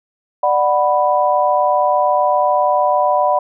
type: chord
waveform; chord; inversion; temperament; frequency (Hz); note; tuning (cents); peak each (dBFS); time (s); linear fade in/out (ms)
sine; B minor; first; just; 592.7 / 740.8 / 987.8; D5 / F#5 / B5; +16 / +2 / 0; -16; 0.43-3.39; 5
effects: none